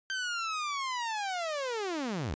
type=linear sweep; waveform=sawtooth; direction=down; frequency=1568 to 61.1 Hz; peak=-28 dBFS; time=0.1-2.34 s; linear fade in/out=0 ms; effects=resampled to 16000 Hz